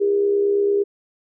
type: tone with amplitude modulation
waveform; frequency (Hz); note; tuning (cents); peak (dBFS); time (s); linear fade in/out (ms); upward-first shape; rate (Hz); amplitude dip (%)
sine; 403.9; G#4; -48; -13; 0-0.84; 20; sine; 68.8; 50
effects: none